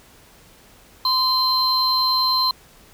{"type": "tone pair together", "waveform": "triangle", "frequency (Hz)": [1030, 4120], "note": ["C6", "C8"], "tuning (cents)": [-28, -28], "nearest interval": "2 octaves", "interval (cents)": 2400, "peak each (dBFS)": [-19, -17], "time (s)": [1.05, 2.51], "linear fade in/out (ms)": 2, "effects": ["pink hiss -50 dBFS RMS until 2.93 s"]}